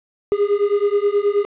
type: beating tone pair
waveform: triangle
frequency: 403.5 / 412.9 Hz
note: G#4 / G#4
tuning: -50 / -10 cents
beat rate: 9.4 Hz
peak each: -16 dBFS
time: 0.32-1.45 s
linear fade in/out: 0 ms
effects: resampled to 8000 Hz + 8-bit